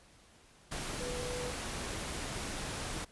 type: tone in noise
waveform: sine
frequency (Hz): 493.9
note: B4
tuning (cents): 0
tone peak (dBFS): -39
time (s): 1-1.51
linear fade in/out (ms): 10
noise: pink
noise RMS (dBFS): -39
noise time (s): 0.71-3.05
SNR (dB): -3
effects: pink hiss -61 dBFS RMS until 3.11 s + resampled to 24000 Hz